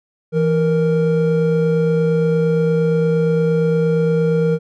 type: tone pair together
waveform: triangle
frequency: 164.81 / 465.8 Hz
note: E3 / A#4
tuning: 0 / -1 cents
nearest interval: octave + tritone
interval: 1799 cents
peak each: -14 dBFS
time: 0.32-4.59 s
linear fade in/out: 50 ms
effects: none